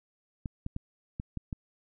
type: clicks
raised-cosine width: 5 ms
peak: -22 dBFS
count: 6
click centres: 0.458 / 0.664 / 0.764 / 1.199 / 1.373 / 1.528 s
effects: none